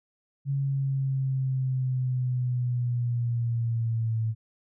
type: linear sweep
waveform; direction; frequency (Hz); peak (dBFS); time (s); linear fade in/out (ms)
sine; down; 139.1 to 111.1; -24; 0.45-4.35; 50
effects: none

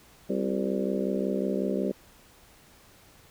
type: harmonic tone with a mistuned harmonic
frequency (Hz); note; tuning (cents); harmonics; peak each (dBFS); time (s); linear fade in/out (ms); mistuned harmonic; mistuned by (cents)
65.41; C2; 0; 3 / 4 / 5 / 6 / 7 / 8 / 9; -30 / -33 / -35 / -32 / -36 / -35 / -36; 0.29-1.92; 10; 5; +74
effects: pink hiss -56 dBFS RMS until 3.3 s

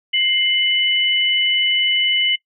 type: tone pair together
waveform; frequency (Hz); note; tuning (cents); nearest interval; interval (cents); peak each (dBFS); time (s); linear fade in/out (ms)
sine; 2104 / 2980; C7 / F#7; +9 / +12; tritone; 603; -20 / -16; 0.13-2.36; 10
effects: noise-tail reverb RT60 0.1 s tail -22 dB re dry

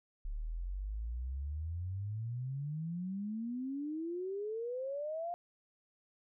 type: exponential sweep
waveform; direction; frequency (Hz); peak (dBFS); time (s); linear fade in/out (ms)
sine; up; 35 to 710; -36; 0.25-5.34; 0
effects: none

